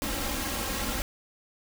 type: noise with comb filter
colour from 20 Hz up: pink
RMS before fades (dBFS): -31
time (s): 0.02-1.02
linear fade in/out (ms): 0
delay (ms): 3.7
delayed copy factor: +0.7
effects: none